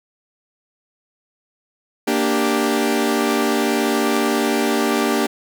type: chord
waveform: sawtooth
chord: G minor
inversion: first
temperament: equal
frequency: 233.1 / 293.7 / 392 Hz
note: Bb3 / D4 / G4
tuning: 0 / 0 / 0 cents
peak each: -17 dBFS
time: 2.07-5.27 s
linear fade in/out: 10 ms
effects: none